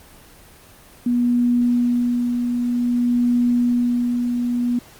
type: tone with tremolo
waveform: sine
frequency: 242.4 Hz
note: B3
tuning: 32 cents flat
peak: -14 dBFS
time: 1.06-4.79 s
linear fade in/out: 5 ms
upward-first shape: sine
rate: 0.53 Hz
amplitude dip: 40%
effects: pink hiss -46 dBFS RMS until 4.99 s + Opus 24 kbps